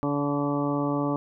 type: harmonic tone with a mistuned harmonic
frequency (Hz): 143.7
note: D3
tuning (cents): -37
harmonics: 1 / 2 / 3 / 4 / 5 / 6 / 7 / 8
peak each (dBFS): -31 / -26 / -34 / -32 / -39 / -35 / -40 / -34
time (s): 0.03-1.16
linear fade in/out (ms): 0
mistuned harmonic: 6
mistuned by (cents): +16
effects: none